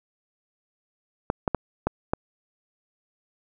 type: clicks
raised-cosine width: 1 ms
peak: -8 dBFS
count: 5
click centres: 1.301 / 1.478 / 1.547 / 1.87 / 2.135 s
effects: none